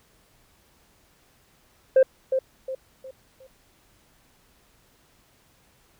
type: tone with echo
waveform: sine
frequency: 525 Hz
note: C5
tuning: 6 cents sharp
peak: -10 dBFS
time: 1.96-2.03 s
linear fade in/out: 5 ms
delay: 360 ms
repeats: 4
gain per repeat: -9 dB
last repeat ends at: 3.47 s
effects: tanh soft clip ceiling -11 dBFS + pink hiss -61 dBFS RMS until 5.99 s